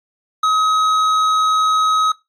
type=tone with tanh clipping; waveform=sine; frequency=1271 Hz; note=D#6; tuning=36 cents sharp; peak=-14 dBFS; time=0.43-2.12 s; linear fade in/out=5 ms; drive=10 dB; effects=noise-tail reverb RT60 0.2 s tail -20 dB re dry + AAC 64 kbps